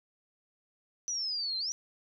sine exponential two-way sweep, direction down then up, 5970 to 4067 to 5970 Hz, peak -31 dBFS, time 1.08-1.72 s, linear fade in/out 0 ms, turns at 1.58 s, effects none

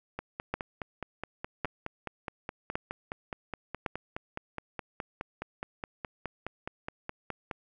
two click trains, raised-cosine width 0.5 ms, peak -15 / -20 dBFS, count 4 / 36, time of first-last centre 0.54-3.862 / 0.19-7.512 s, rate 0.903 / 4.78 Hz, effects none

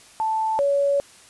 sine tone pair in turn, 880 / 563.3 Hz, A5 / C#5, 0 / +28 cents, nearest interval minor sixth, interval 772 cents, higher first, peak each -20 / -17 dBFS, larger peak second, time 0.2-0.59 / 0.59-1 s, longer second, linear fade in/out 0 ms, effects white hiss -49 dBFS RMS until 1.29 s + resampled to 24000 Hz

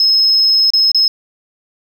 sine tone with dropouts, 5170 Hz, E8, 34 cents flat, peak -7 dBFS, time 0-1.08 s, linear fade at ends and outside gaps 2 ms, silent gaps 0.704-0.735 / 0.917-0.946 s, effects tanh soft clip ceiling -4 dBFS + 8-bit

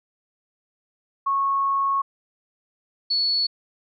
sine tone pair in turn, 1100 / 4412 Hz, C#6 / C#8, -14 / -9 cents, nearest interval 2 octaves, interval 2405 cents, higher second, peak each -19 dBFS, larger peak neither, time 1.26-2.02 / 3.1-3.47 s, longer first, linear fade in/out 10 ms, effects none

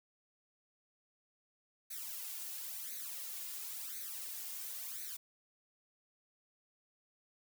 blue noise with flanger, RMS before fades -44 dBFS, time 1.9-5.17 s, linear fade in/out 10 ms, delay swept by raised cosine 0.48 to 2.88 ms, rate 0.96 Hz, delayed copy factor +0.9, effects none

